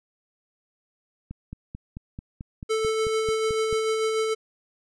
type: click train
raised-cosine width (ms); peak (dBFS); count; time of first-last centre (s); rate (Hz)
5; -23; 12; 1.31-3.728; 4.55
type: tone with tremolo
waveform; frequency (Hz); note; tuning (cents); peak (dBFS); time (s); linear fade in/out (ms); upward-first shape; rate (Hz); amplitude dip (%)
square; 440; A4; 0; -22; 2.69-4.35; 20; sine; 6.8; 30
effects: resampled to 22050 Hz